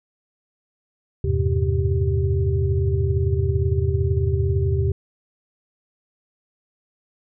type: tone cluster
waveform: sine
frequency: 81.5 / 99.2 / 112.1 / 130.2 / 390.6 Hz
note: E2 / G2 / A2 / C3 / G4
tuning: -19 / +21 / +33 / -8 / -6 cents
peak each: -21 / -24 / -28 / -24 / -26 dBFS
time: 1.24-4.92 s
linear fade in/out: 5 ms
effects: none